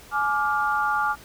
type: chord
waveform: sine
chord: D diminished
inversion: second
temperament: just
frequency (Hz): 845.8 / 1174.7 / 1409.6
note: Ab5 / D6 / F6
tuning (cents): +31 / 0 / +16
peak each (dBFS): -25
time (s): 0.11-1.16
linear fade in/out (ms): 50
effects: pink hiss -47 dBFS RMS until 1.24 s